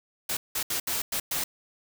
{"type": "noise bursts at uneven times", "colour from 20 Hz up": "white", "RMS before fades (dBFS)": -29, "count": 6, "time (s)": [[0.29, 0.37], [0.55, 0.63], [0.7, 0.8], [0.87, 1.02], [1.12, 1.2], [1.31, 1.44]], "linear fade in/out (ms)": 5, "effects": []}